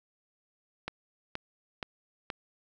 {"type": "click train", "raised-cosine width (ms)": 0.3, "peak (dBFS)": -18, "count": 4, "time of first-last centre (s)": [0.88, 2.302], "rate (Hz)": 2.11, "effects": []}